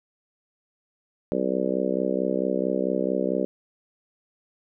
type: harmonic tone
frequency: 64.5 Hz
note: C2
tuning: 24 cents flat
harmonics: 3 / 4 / 5 / 6 / 7 / 8 / 9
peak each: -30 / -30 / -30 / -30 / -30 / -30 / -30 dBFS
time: 1.32-3.45 s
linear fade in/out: 0 ms
effects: none